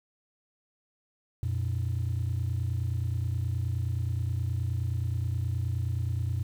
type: tone pair together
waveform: sine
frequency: 88.5 / 118 Hz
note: F2 / A#2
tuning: +23 / +22 cents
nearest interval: perfect fourth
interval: 499 cents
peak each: -28 dBFS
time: 1.43-6.43 s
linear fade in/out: 0 ms
effects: tanh soft clip ceiling -23 dBFS + 9-bit